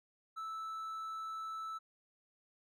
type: tone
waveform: triangle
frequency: 1314 Hz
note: E6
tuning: 6 cents flat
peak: -38 dBFS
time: 0.36-1.79 s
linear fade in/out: 20 ms
effects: none